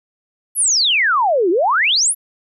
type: exponential two-way sweep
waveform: sine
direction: down then up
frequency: 11870 to 327.2 to 11870 Hz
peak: -12 dBFS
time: 0.55-2.15 s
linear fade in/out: 50 ms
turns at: 1.5 s
effects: none